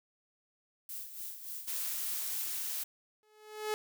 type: noise with tremolo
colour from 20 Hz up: violet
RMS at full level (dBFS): -41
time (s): 0.89-2.42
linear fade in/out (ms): 2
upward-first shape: sine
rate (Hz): 3.5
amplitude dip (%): 60
type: noise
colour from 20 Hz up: blue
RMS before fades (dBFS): -37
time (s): 1.67-2.84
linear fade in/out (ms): 10
type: tone with exponential growth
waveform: sawtooth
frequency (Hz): 427.2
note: G#4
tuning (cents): +49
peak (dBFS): -26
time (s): 3.23-3.74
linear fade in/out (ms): 0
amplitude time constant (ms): 110
effects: none